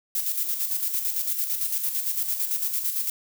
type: noise with tremolo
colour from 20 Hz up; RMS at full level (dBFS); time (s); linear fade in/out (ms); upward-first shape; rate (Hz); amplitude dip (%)
violet; -25; 0.15-3.1; 2; square; 8.9; 50
effects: none